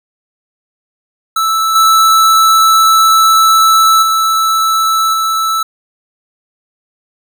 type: tone with level steps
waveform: square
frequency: 1316 Hz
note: E6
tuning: 3 cents flat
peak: -11 / -6 / -10 / -12 dBFS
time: 1.36-5.63 s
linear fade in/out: 5 ms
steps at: 1.75 / 4.02 / 5.13 s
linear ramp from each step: 10 ms
effects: none